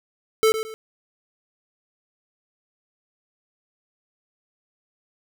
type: tone with echo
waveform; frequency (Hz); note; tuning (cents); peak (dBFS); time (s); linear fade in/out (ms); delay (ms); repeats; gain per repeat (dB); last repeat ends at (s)
square; 440; A4; 0; -15; 0.43-0.52; 0; 110; 2; -10; 0.74
effects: none